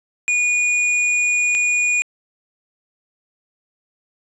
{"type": "tone pair in turn", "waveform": "square", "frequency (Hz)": [2451, 2451], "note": ["D#7", "D#7"], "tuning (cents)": [-27, -27], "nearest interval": "unison", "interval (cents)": 0, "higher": "neither", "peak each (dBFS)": -16, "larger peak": "neither", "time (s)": [[0.28, 1.55], [1.55, 2.02]], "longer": "first", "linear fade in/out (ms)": 0, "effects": ["resampled to 24000 Hz", "9-bit"]}